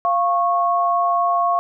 sine tone pair together, 696 / 1100 Hz, F5 / C#6, -6 / -14 cents, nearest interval minor sixth, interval 792 cents, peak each -18 dBFS, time 0.05-1.59 s, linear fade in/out 0 ms, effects none

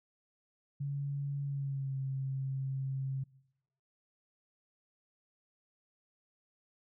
sine tone with pitch glide, 141.1 to 134.26 Hz, C#3 to C3, +31 to +45 cents, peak -33 dBFS, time 0.8-3.24 s, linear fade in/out 10 ms, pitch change -86 cents, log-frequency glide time 1.44-1.98 s, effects noise-tail reverb RT60 0.9 s tail -23 dB re dry

